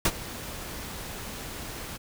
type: noise with ADSR envelope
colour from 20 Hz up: pink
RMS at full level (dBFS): -20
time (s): 0.05-1.98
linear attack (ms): 4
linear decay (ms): 50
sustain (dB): -18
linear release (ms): 22
effects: none